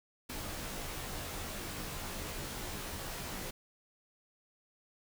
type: noise with comb filter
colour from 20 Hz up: pink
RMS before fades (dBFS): -41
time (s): 0.29-3.51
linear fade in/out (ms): 10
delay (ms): 18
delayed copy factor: -0.9
effects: none